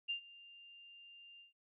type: tone with ADSR envelope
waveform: sine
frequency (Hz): 2794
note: F7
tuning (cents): 0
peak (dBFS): -34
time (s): 0.08-1.53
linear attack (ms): 21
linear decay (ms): 100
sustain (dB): -21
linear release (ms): 130
effects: none